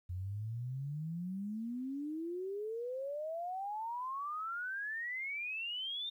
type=exponential sweep; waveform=sine; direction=up; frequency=87.31 to 3658 Hz; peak=-37 dBFS; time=0.09-6.1 s; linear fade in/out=10 ms; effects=12-bit